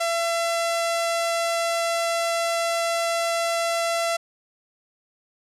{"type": "tone with low-pass filter", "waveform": "sawtooth", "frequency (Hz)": 674, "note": "E5", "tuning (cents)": 38, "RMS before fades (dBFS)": -24, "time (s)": [0, 4.17], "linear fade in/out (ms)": 10, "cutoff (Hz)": 9300, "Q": 1.1, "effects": []}